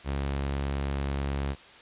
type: tone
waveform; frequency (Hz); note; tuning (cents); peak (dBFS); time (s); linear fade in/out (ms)
sawtooth; 69.3; C#2; 0; -24; 0.04-1.56; 50
effects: white hiss -50 dBFS RMS until 1.81 s + resampled to 8000 Hz